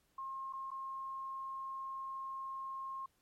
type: tone with dropouts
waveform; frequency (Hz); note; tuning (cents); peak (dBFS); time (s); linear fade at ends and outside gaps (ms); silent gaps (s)
sine; 1070; C6; +38; -40; 0.18-3.06; 5; 0.527-0.533 / 0.706-0.714
effects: pink hiss -75 dBFS RMS until 3.21 s + MP3 64 kbps